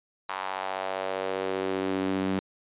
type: tone with high-pass filter sweep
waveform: sawtooth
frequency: 95.1 Hz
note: F#2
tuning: 48 cents sharp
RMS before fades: -30 dBFS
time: 0.29-2.39 s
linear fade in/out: 0 ms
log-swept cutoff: 1000 to 220 Hz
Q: 2.5
effects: resampled to 8000 Hz